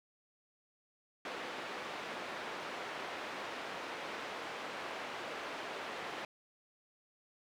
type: band-pass noise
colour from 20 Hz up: pink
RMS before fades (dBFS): -43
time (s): 1.25-6.25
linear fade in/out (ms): 2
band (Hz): 430 to 2800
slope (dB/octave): 12
effects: none